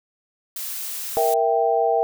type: noise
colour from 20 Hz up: blue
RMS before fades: -30 dBFS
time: 0.56-1.34 s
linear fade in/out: 2 ms
type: chord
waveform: sine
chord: E diminished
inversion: second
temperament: equal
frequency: 466.2 / 659.3 / 784 Hz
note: Bb4 / E5 / G5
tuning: 0 / 0 / 0 cents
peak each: -21 dBFS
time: 1.17-2.03 s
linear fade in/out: 0 ms
effects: none